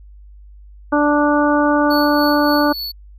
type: harmonic tone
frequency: 293.7 Hz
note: D4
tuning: in tune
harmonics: 1 / 2 / 3 / 4 / 5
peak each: -15 / -18 / -20 / -21 / -22 dBFS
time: 0.92-2.73 s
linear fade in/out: 10 ms
type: tone with tremolo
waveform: square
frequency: 4435 Hz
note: C#8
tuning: in tune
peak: -23 dBFS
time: 1.9-2.92 s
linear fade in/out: 10 ms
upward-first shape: sine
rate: 3.5 Hz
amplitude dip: 55%
effects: added 50 Hz sine -38 dBFS peak until 3.18 s